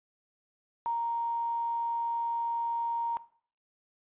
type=tone with quantisation; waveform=sine; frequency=932.3 Hz; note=A#5; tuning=in tune; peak=-28 dBFS; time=0.86-3.17 s; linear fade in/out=0 ms; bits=8; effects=noise-tail reverb RT60 0.5 s tail -17 dB re dry + resampled to 8000 Hz